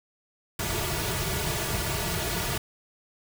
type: noise with comb filter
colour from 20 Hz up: pink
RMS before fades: -29 dBFS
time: 0.59-2.58 s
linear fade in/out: 5 ms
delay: 3.8 ms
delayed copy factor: -0.95
effects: none

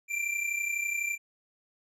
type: tone pair together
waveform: square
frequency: 2356 / 2388 Hz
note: D7 / D7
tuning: +5 / +28 cents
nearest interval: unison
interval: 23 cents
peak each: -31 / -35 dBFS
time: 0.08-1.18 s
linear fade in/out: 50 ms
effects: low-pass 11000 Hz 12 dB/octave

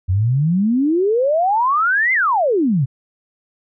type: exponential two-way sweep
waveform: sine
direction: up then down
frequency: 87.31 to 2120 to 120.3 Hz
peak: -13 dBFS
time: 0.08-2.86 s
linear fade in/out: 20 ms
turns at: 2.13 s
effects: none

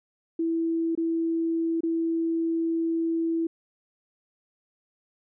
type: tone with dropouts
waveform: sine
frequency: 329.6 Hz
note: E4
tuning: in tune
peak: -23 dBFS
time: 0.39-3.47 s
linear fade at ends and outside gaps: 5 ms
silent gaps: 0.952-0.975 / 1.807-1.833 s
effects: none

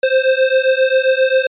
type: beating tone pair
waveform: square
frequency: 520 / 527.5 Hz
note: C5 / C5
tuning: -11 / +14 cents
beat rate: 7.5 Hz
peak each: -15 dBFS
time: 0.03-1.47 s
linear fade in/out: 5 ms
effects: resampled to 8000 Hz

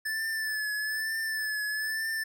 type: tone with vibrato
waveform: square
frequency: 1743 Hz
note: A6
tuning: 17 cents flat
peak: -30 dBFS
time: 0.05-2.24 s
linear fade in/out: 10 ms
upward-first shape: triangle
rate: 1.1 Hz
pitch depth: 49 cents each way
effects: none

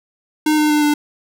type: tone with pitch steps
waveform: square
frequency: 306.2 / 302.7 / 299.2 / 295.8 Hz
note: D#4 / D#4 / D4 / D4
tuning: -28 / -48 / +32 / +13 cents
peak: -13 dBFS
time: 0.46-0.94 s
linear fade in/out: 5 ms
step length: 120 ms
effects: none

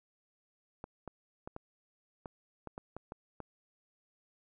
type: clicks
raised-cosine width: 1 ms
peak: -28 dBFS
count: 10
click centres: 0.841 / 1.077 / 1.475 / 1.564 / 2.258 / 2.673 / 2.779 / 2.966 / 3.121 / 3.403 s
effects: none

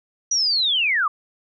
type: linear sweep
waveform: sine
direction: down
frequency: 5900 to 1114 Hz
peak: -17 dBFS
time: 0.31-1.08 s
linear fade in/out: 5 ms
effects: none

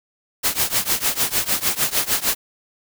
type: noise with tremolo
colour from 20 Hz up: white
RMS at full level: -17 dBFS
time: 0.43-2.35 s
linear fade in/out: 20 ms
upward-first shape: triangle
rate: 6.6 Hz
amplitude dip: 95%
effects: none

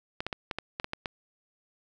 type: clicks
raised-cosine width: 0.3 ms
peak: -16 dBFS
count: 9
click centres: 0.205 / 0.266 / 0.328 / 0.512 / 0.586 / 0.799 / 0.844 / 0.934 / 1.058 s
effects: none

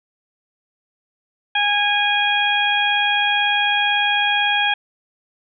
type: harmonic tone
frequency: 822 Hz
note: G#5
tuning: 18 cents flat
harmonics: 1 / 2 / 3 / 4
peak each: -21 / -21 / -21 / -21 dBFS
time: 1.55-4.74 s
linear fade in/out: 5 ms
effects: none

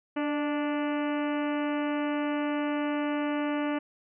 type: harmonic tone with a mistuned harmonic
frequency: 292.6 Hz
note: D4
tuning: 6 cents flat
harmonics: 1 / 2 / 3 / 4 / 5 / 6 / 7 / 8 / 9 / 10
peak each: -28 / -34 / -38 / -40 / -42 / -44 / -45 / -46 / -47 / -48 dBFS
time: 0.16-3.79 s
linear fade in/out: 10 ms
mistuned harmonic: 2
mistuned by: +32 cents
effects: none

